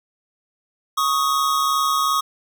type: tone pair together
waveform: square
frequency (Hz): 1108.7 / 1251.3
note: C#6 / D#6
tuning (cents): 0 / +9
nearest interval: major second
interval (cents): 209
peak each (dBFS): -21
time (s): 0.97-2.21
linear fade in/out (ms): 10
effects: none

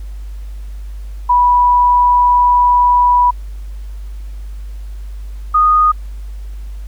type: tone pair in turn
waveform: sine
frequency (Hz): 981 / 1236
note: B5 / D#6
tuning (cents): -12 / -12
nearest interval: major third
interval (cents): 400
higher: second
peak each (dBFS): -7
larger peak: neither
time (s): 1.29-3.31 / 5.54-5.92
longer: first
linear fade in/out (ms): 10
effects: added 50 Hz sine -24 dBFS peak until 6.87 s + pink hiss -49 dBFS RMS until 6.87 s

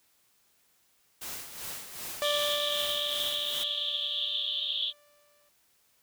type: noise with tremolo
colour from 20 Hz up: white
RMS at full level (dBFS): -38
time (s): 1.21-3.64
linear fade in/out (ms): 10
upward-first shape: sine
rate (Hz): 2.6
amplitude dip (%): 60
type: band-pass noise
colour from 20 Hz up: pink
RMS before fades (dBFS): -32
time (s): 2.21-4.93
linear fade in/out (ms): 50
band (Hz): 3100 to 3700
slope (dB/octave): 96
type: tone with exponential decay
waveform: sawtooth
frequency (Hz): 587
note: D5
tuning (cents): -1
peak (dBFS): -23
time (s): 2.22-5.49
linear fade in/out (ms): 0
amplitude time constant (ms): 710
effects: white hiss -68 dBFS RMS until 6.02 s

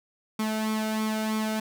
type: tone with flanger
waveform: sawtooth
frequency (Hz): 217.5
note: A3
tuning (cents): -20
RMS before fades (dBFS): -28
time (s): 0.39-1.6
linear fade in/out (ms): 5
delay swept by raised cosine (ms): 0.87 to 1.4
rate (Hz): 3.1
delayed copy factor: +0.65
effects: none

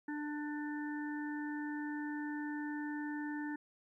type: harmonic tone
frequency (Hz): 296.7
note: D4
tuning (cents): +18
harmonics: 1 / 3 / 5 / 6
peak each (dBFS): -38 / -48 / -51 / -47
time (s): 0.08-3.56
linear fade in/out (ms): 5
effects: 13-bit

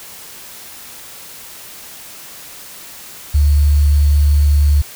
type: tone with sample-and-hold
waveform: sine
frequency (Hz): 72.8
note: D2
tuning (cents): -15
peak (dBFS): -8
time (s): 3.34-4.82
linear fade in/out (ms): 10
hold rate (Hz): 4410
effects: white hiss -35 dBFS RMS until 4.95 s

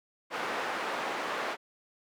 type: band-pass noise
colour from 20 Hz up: white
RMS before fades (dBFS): -34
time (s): 0.3-1.57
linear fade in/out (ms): 50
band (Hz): 360 to 1500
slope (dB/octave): 12
effects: none

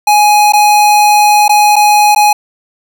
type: tone with dropouts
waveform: square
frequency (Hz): 835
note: G#5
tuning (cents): +9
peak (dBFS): -5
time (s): 0.07-2.33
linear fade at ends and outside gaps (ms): 5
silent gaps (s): 0.523-0.534 / 1.481-1.493 / 1.758-1.763 / 2.149-2.16
effects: none

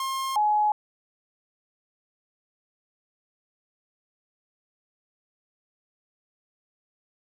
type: tone pair in turn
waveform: 45% pulse / sine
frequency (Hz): 1066 / 842.9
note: C6 / G#5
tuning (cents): +32 / +25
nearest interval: major third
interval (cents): 407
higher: first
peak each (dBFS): -27 / -19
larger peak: second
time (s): 0-0.36 / 0.36-0.72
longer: neither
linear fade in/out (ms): 2
effects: none

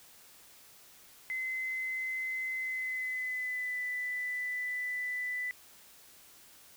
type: tone with pitch glide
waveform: triangle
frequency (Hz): 2049 to 1990.7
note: C7 to B6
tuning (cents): -37 to +13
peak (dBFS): -29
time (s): 1.3-5.51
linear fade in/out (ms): 0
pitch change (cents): -50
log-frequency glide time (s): 2.56-3.83
effects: tanh soft clip ceiling -31 dBFS + white hiss -57 dBFS RMS until 6.76 s

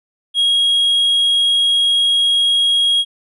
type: tone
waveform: triangle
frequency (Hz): 3286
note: G#7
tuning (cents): -19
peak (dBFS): -10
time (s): 0.34-3.05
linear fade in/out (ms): 50
effects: resampled to 24000 Hz

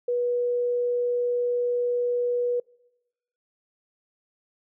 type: tone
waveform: sine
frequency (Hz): 486.4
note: B4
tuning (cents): -26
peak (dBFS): -22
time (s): 0.08-2.6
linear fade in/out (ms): 5
effects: noise-tail reverb RT60 1.0 s tail -26 dB re dry

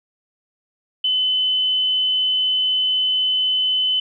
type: tone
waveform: sine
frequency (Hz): 3028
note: F#7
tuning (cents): +39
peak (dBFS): -16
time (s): 1.04-4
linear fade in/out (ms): 5
effects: none

